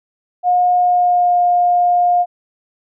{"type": "tone with pitch glide", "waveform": "sine", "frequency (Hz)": [718, 708.9], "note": ["F5", "F5"], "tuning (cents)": [48, 26], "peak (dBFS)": -10, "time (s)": [0.43, 2.26], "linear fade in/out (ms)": 50, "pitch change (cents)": -22, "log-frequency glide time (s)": [0.76, 1.39], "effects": []}